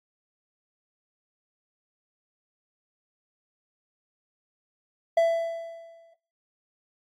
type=tone with exponential decay; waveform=triangle; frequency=666 Hz; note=E5; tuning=18 cents sharp; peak=-14 dBFS; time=5.17-6.14 s; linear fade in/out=5 ms; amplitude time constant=210 ms; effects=noise-tail reverb RT60 0.4 s tail -20 dB re dry + AAC 32 kbps